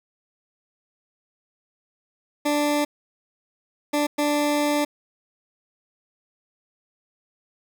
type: tone bursts at uneven times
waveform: 20% pulse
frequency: 293.8 Hz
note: D4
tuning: 1 cent sharp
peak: -15 dBFS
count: 3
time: 2.45-2.85 / 3.93-4.07 / 4.18-4.85 s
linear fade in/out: 10 ms
effects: none